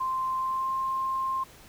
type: tone with pitch glide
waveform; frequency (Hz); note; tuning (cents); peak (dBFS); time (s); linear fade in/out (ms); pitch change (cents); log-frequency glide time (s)
sine; 1044 to 1057.4; C6 to C6; -4 to +18; -26; 0-1.44; 10; +22; 0.36-0.74
effects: pink hiss -52 dBFS RMS until 1.68 s